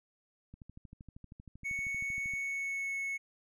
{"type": "click train", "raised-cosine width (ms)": 5, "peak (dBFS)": -37, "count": 24, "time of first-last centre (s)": [0.54, 2.337], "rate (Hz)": 12.8}
{"type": "tone with pitch glide", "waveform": "triangle", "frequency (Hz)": [2217, 2199], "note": ["C#7", "C#7"], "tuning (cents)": [0, -14], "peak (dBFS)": -32, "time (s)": [1.64, 3.18], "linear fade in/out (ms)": 20, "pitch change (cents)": -14, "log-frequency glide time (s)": [2.4, 2.96]}
{"effects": []}